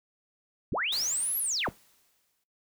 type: linear two-way sweep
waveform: sine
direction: up then down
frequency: 46.41 to 11840 to 46.41 Hz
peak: -27 dBFS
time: 0.72-1.69 s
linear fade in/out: 0 ms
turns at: 1.38 s
type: noise with exponential decay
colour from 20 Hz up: white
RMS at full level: -38 dBFS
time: 0.92-2.44 s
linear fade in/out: 5 ms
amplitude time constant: 330 ms
effects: noise-tail reverb RT60 0.2 s tail -18 dB re dry